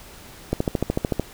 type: click train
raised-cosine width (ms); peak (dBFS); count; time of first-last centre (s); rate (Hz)
2; -7; 10; 0.53-1.197; 13.5
effects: pink hiss -44 dBFS RMS until 1.33 s